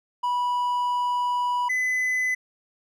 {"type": "tone pair in turn", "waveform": "triangle", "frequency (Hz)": [980, 2013], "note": ["B5", "B6"], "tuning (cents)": [-14, 33], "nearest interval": "octave", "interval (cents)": 1247, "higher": "second", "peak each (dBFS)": -20, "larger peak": "neither", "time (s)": [[0.23, 1.69], [1.69, 2.35]], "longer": "first", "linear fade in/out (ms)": 10, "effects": []}